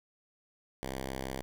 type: tone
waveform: 5% pulse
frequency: 66 Hz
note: C2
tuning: 16 cents sharp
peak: -25 dBFS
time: 0.83-1.42 s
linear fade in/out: 0 ms
effects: none